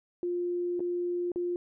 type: tone with dropouts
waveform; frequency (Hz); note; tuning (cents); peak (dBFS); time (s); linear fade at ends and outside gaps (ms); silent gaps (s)
sine; 352; F4; +14; -28; 0.23-1.56; 1; 0.795-0.804 / 1.318-1.359
effects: none